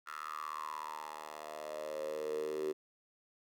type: tone with high-pass filter sweep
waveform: 10% pulse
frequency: 76.6 Hz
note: D#2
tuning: 27 cents flat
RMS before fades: -41 dBFS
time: 0.06-2.73 s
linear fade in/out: 20 ms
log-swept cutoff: 1400 to 380 Hz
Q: 8.7
effects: none